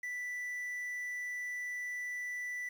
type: tone with quantisation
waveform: triangle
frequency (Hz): 1975.5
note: B6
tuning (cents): 0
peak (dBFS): -35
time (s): 0.03-2.69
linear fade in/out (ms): 5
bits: 10
effects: none